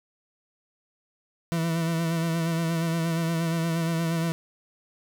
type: tone with vibrato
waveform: 40% pulse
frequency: 165.4 Hz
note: E3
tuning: 6 cents sharp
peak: -23 dBFS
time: 1.52-4.32 s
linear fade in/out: 0 ms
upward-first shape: sine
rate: 8.5 Hz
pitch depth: 36 cents each way
effects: none